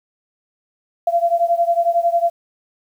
sine beating tone pair, 680 / 691 Hz, F5 / F5, -46 / -19 cents, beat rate 11 Hz, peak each -16 / -18 dBFS, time 1.07-2.3 s, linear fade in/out 5 ms, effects 8-bit

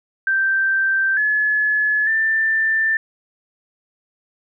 sine tone with pitch steps, 1565 / 1709 / 1779 Hz, G6 / G#6 / A6, -3 / +49 / +19 cents, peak -15 dBFS, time 0.27-2.97 s, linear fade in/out 2 ms, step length 900 ms, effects none

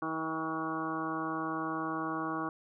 harmonic tone with a mistuned harmonic, 160 Hz, D#3, 49 cents sharp, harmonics 1 / 2 / 3 / 4 / 5 / 6 / 7 / 8 / 9, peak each -46 / -36 / -45 / -45 / -42 / -46 / -37 / -45 / -43 dBFS, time 0.02-2.49 s, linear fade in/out 2 ms, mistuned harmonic 8, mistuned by +24 cents, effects none

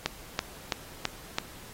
click train, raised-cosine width 0.2 ms, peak -8 dBFS, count 5, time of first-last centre 0.06-1.385 s, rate 3.02 Hz, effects pink hiss -48 dBFS RMS until 1.73 s + AAC 48 kbps

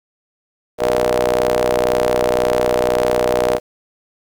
sawtooth ring-modulated tone, 61.9 Hz, B1, 5 cents sharp, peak -7 dBFS, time 0.78-3.6 s, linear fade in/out 50 ms, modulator 545 Hz, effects 8-bit

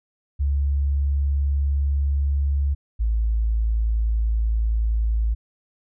sine tone pair in turn, 70.2 / 55.27 Hz, C#2 / A1, +22 / +8 cents, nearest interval major third, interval 414 cents, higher first, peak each -18 dBFS, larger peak neither, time 0.39-2.75 / 2.99-5.35 s, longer neither, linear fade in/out 20 ms, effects none

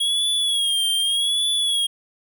square tone with vibrato, 3304 Hz, G#7, 10 cents flat, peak -19 dBFS, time 0-1.87 s, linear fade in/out 10 ms, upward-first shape sine, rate 0.84 Hz, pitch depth 75 cents each way, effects none

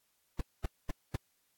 brown noise bursts, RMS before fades -30 dBFS, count 4, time 0.39-1.16 s, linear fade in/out 5 ms, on 20 ms, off 230 ms, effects white hiss -75 dBFS RMS until 1.57 s + AAC 64 kbps

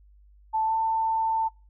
sine tone with pitch glide, 880 to 892.8 Hz, A5 to A5, 0 to +25 cents, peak -22 dBFS, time 0.53-1.49 s, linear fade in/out 20 ms, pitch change +25 cents, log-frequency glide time 0.64-0.74 s, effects noise-tail reverb RT60 0.3 s tail -22 dB re dry + added 50 Hz sine -52 dBFS peak until 1.69 s

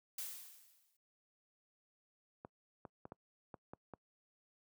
blue noise with exponential decay, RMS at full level -41 dBFS, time 0.18-0.97 s, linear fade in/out 5 ms, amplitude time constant 170 ms
clicks, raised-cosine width 1 ms, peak -34 dBFS, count 7, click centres 2.449 / 2.852 / 3.054 / 3.121 / 3.542 / 3.735 / 3.937 s
effects noise-tail reverb RT60 0.1 s tail -26 dB re dry + high-pass 100 Hz 12 dB/octave

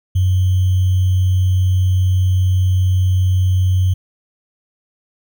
sine tone with sample-and-hold, 92.5 Hz, F#2, in tune, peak -11 dBFS, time 0.15-3.94 s, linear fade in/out 10 ms, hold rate 3150 Hz, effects none

